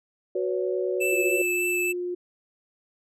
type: chord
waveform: sine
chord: F# suspended fourth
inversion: none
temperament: equal with one note detuned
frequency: 370 / 493.9 / 563.4 Hz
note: F#4 / B4 / C#5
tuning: 0 / 0 / +28 cents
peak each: -26 / -30 / -30 dBFS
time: 0.35-1.42 s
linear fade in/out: 5 ms
type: tone with vibrato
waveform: square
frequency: 2637 Hz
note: E7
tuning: in tune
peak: -25 dBFS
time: 1-1.93 s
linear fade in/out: 20 ms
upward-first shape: triangle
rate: 3.4 Hz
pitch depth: 10 cents each way
type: tone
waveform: sine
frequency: 356 Hz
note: F4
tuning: 33 cents sharp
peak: -27 dBFS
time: 1.12-2.15 s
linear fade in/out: 10 ms
effects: none